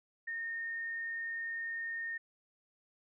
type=tone; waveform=sine; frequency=1835 Hz; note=A#6; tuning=28 cents flat; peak=-36 dBFS; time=0.27-2.18 s; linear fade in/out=10 ms; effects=none